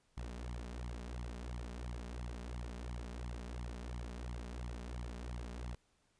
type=tone with flanger; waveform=sawtooth; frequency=60 Hz; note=B1; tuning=49 cents flat; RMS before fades=-44 dBFS; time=0.17-5.75 s; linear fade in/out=5 ms; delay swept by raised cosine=0.92 to 5.02 ms; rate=2.9 Hz; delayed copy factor=+0.8; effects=pink hiss -75 dBFS RMS until 6.19 s + resampled to 22050 Hz